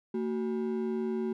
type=ring-modulated tone; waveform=triangle; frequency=300 Hz; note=D4; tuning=37 cents sharp; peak=-24 dBFS; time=0.14-1.33 s; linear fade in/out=5 ms; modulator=74.3 Hz; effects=none